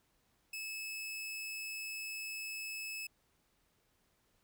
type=tone; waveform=sawtooth; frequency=2600 Hz; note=E7; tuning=24 cents flat; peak=-37 dBFS; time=0.53-3.07 s; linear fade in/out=5 ms; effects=pink hiss -75 dBFS RMS until 4.43 s